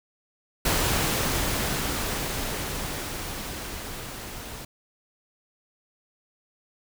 pink noise with level ramp, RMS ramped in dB -23 to -39 dBFS, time 0.65-4.65 s, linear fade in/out 5 ms, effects none

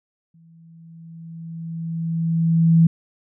sine tone with exponential growth, 164.81 Hz, E3, in tune, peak -9 dBFS, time 0.34-2.87 s, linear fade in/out 5 ms, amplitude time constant 550 ms, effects none

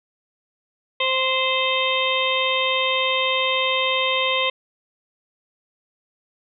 harmonic tone with a mistuned harmonic, 523.3 Hz, C5, in tune, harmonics 1 / 2 / 4 / 5 / 6 / 7, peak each -25 / -25 / -26 / -26 / -25 / -27 dBFS, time 1-4.5 s, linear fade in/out 5 ms, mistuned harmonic 4, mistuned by -17 cents, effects none

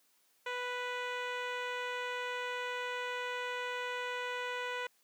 10% pulse tone with low-pass filter, 493.9 Hz, B4, in tune, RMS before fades -38 dBFS, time 0.46-4.87 s, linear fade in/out 5 ms, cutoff 3600 Hz, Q 0.69, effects white hiss -71 dBFS RMS until 5.03 s + high-pass 200 Hz 12 dB/octave

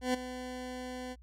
20% pulse tone with ADSR envelope, 252.5 Hz, B3, 39 cents sharp, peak -21 dBFS, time 0.01-1.16 s, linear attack 130 ms, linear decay 11 ms, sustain -13 dB, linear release 41 ms, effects added 60 Hz sine -52 dBFS peak until 1.22 s + low-pass 10000 Hz 12 dB/octave

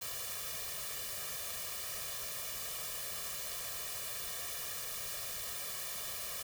white noise with comb filter, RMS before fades -41 dBFS, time 0.01-6.43 s, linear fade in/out 10 ms, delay 1.7 ms, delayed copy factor +0.9, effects none

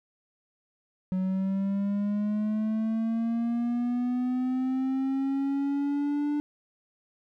triangle linear sweep, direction up, 185 to 295.1 Hz, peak -23 dBFS, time 1.12-6.4 s, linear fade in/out 0 ms, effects none

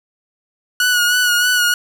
sawtooth tone with vibrato, 1461 Hz, F#6, 22 cents flat, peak -9 dBFS, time 0.8-1.74 s, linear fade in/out 2 ms, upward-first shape sine, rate 3.2 Hz, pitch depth 35 cents each way, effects none

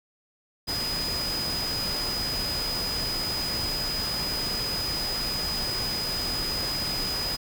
sine tone in noise, 4978 Hz, D#8, in tune, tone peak -28 dBFS, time 0.67-7.37 s, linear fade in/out 20 ms, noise pink, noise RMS -33 dBFS, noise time 0.67-7.37 s, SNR +2 dB, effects none

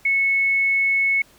sine tone, 2200 Hz, C#7, 14 cents flat, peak -16 dBFS, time 0.05-1.22 s, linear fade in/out 5 ms, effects pink hiss -53 dBFS RMS until 1.38 s

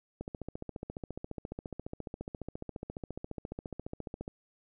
click train, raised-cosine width 2 ms, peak -25 dBFS, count 60, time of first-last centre 0.21-4.279 s, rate 14.5 Hz, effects none

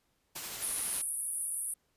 white noise with tremolo, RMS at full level -39 dBFS, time 0.35-1.02 s, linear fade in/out 10 ms, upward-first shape sine, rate 12 Hz, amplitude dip 25%
white band-pass noise, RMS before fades -36 dBFS, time 0.62-1.74 s, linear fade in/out 5 ms, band 9300 to 11000 Hz, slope 96 dB/octave
effects pink hiss -75 dBFS RMS until 1.96 s + resampled to 32000 Hz

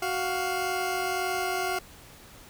20% pulse tone pair together, 371.9 / 702 Hz, F#4 / F5, +9 / +9 cents, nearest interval major seventh, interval 1100 cents, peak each -25 / -25 dBFS, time 0.02-1.79 s, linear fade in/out 5 ms, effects pink hiss -50 dBFS RMS until 2.49 s

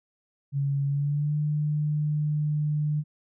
sine tone with pitch glide, 140 to 150.05 Hz, C#3 to D3, +18 to +38 cents, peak -23 dBFS, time 0.52-3.04 s, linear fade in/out 50 ms, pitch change +120 cents, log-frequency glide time 0.86-1.36 s, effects none

